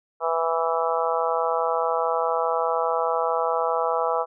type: harmonic tone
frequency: 164.81 Hz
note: E3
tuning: in tune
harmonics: 3 / 4 / 5 / 6 / 7 / 8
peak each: -26 / -27 / -28 / -29 / -29 / -30 dBFS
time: 0.2-4.26 s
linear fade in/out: 50 ms
effects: none